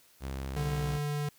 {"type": "tone with pitch glide", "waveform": "sawtooth", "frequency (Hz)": [67, 63.64], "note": ["C2", "C2"], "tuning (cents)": [42, -47], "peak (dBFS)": -31, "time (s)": [0.2, 1], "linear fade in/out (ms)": 50, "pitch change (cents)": -89, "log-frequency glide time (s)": [0.5, 0.87]}
{"type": "tone", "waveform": "square", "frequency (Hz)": 146.83, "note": "D3", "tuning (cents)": 0, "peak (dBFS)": -31, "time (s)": [0.56, 1.29], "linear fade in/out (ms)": 5}
{"effects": ["white hiss -62 dBFS RMS until 1.38 s"]}